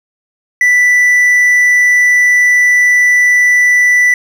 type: tone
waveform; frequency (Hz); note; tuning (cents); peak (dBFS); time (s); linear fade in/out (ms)
triangle; 1975.5; B6; 0; -4; 0.61-4.14; 2
effects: none